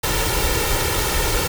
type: noise with comb filter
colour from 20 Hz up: pink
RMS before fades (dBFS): -20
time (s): 0.03-1.48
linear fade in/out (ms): 10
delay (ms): 2.2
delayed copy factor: +0.65
effects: none